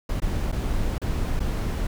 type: noise with dropouts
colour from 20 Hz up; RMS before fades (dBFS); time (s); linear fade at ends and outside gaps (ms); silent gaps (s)
brown; -25; 0.09-1.87; 5; 0.202-0.219 / 0.518-0.524 / 0.982-1.016 / 1.395-1.402
effects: none